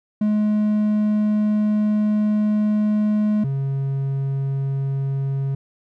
triangle tone pair in turn, 211.3 / 136.63 Hz, G#3 / C#3, +30 / -25 cents, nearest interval minor sixth, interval 755 cents, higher first, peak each -14 / -18 dBFS, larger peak first, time 0.21-3.44 / 3.44-5.55 s, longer first, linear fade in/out 5 ms, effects none

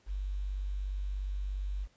sine tone with quantisation, 48.49 Hz, G1, 18 cents flat, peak -32 dBFS, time 0.06-1.88 s, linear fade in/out 50 ms, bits 10, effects pink hiss -68 dBFS RMS until 1.96 s + resampled to 16000 Hz

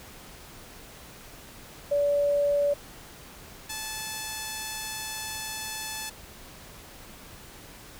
sine / 5% pulse tone pair in turn, 575 / 869.8 Hz, D5 / A5, -37 / -20 cents, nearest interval perfect fifth, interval 717 cents, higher second, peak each -21 dBFS, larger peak neither, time 1.91-2.74 / 3.69-6.1 s, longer second, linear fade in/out 10 ms, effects pink hiss -47 dBFS RMS until 7.99 s

